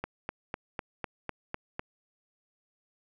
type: click train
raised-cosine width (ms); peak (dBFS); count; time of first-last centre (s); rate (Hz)
0.5; -18; 8; 0.04-1.794; 3.99
effects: none